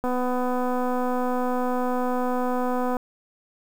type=click train; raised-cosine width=1 ms; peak=-14 dBFS; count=733; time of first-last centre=0.04-2.968 s; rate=250 Hz; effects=7-bit